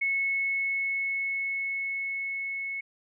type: tone with level ramp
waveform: sine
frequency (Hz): 2196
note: C#7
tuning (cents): -17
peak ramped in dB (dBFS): -24 to -31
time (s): 0.01-2.81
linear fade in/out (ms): 10
effects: none